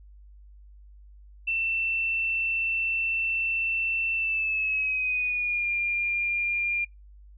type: tone with pitch glide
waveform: sine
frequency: 2681 to 2402 Hz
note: E7 to D7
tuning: +29 to +38 cents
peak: -24 dBFS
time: 1.47-6.85 s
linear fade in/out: 10 ms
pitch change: -191 cents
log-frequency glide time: 4.14-5.69 s
effects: noise-tail reverb RT60 0.2 s tail -25 dB re dry + added 50 Hz sine -47 dBFS peak until 7.37 s

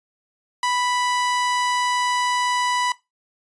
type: tone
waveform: sawtooth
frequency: 987.8 Hz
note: B5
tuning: in tune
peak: -16 dBFS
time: 0.63-2.92 s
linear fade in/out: 2 ms
effects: noise-tail reverb RT60 0.2 s tail -18 dB re dry + resampled to 22050 Hz

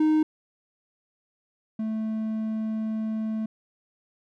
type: tone pair in turn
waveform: triangle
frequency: 310 / 219.2 Hz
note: D#4 / A3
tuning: -6 / -6 cents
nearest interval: tritone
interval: 600 cents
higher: first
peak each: -16 / -24 dBFS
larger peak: first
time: 0-0.23 / 1.79-3.46 s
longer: second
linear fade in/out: 5 ms
effects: none

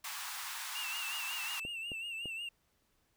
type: high-pass noise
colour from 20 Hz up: pink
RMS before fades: -42 dBFS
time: 0.04-1.6 s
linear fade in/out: 5 ms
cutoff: 850 Hz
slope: 48 dB/octave
type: tone with vibrato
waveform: triangle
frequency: 2743 Hz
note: F7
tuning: 32 cents flat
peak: -37 dBFS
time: 0.75-2.49 s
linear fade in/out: 5 ms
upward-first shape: sine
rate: 5.5 Hz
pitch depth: 72 cents each way
type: clicks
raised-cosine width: 2 ms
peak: -32 dBFS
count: 3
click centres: 1.651 / 1.918 / 2.257 s
effects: pink hiss -75 dBFS RMS until 3.16 s

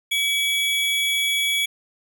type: tone pair together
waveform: square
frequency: 2281 / 3364 Hz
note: C#7 / G#7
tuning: +49 / +22 cents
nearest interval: perfect fifth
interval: 673 cents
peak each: -23 dBFS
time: 0.11-1.66 s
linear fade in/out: 10 ms
effects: none

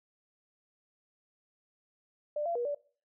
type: tone with pitch steps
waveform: sine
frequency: 594 / 682 / 480.4 / 579 Hz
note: D5 / F5 / B4 / D5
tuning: +20 / -41 / -48 / -25 cents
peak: -30 dBFS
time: 2.36-2.748 s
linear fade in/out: 5 ms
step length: 97 ms
effects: noise-tail reverb RT60 0.4 s tail -19 dB re dry

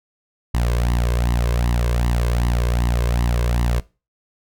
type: tone with flanger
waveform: sawtooth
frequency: 59.4 Hz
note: A#1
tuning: 33 cents sharp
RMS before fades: -19 dBFS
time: 0.54-3.8 s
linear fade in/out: 5 ms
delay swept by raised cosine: 1 to 1.93 ms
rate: 2.6 Hz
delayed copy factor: +0.65
effects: noise-tail reverb RT60 0.3 s tail -20 dB re dry

